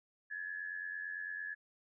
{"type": "tone with amplitude modulation", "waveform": "sine", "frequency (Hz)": 1702, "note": "G#6", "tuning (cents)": 42, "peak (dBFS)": -36, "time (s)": [0.3, 1.55], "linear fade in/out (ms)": 20, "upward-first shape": "sine", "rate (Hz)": 88.9, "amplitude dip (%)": 70, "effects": []}